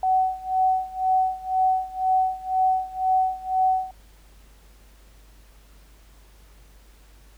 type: tone with tremolo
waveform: sine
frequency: 751 Hz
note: F#5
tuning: 26 cents sharp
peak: -16 dBFS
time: 0.03-3.91 s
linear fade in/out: 2 ms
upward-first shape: sine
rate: 2 Hz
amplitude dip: 90%
effects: added 50 Hz sine -49 dBFS peak until 7.37 s + pink hiss -57 dBFS RMS until 7.37 s